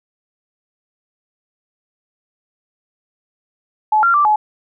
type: tone with pitch steps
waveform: sine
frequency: 858 / 1379 / 1172 / 850 Hz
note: A5 / F6 / D6 / G#5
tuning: -44 / -22 / -4 / +40 cents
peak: -10 dBFS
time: 3.92-4.36 s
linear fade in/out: 5 ms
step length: 110 ms
effects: none